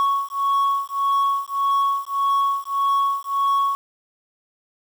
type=beating tone pair; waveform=sine; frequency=1108.7 / 1110.4 Hz; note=C#6 / C#6; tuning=0 / +3 cents; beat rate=1.7 Hz; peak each=-19 / -19 dBFS; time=0-3.75 s; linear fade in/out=0 ms; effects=tanh soft clip ceiling -15 dBFS + 7-bit